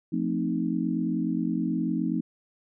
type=chord; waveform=sine; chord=F dominant seventh; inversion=none; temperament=equal with one note detuned; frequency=174.61 / 222.6 / 261.6 / 311.1 Hz; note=F3 / A3 / C4 / Eb4; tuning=0 / +20 / 0 / 0 cents; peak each=-30 dBFS; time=0.12-2.21 s; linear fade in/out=10 ms; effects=none